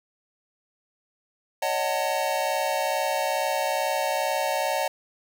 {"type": "chord", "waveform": "square", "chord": "D# half-diminished seventh", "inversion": "third", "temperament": "just", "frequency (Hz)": [560, 622.3, 746.7, 896], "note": ["C#5", "D#5", "F#5", "A5"], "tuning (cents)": [18, 0, 16, 31], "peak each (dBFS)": -30, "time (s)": [1.62, 4.88], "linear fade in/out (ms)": 5, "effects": []}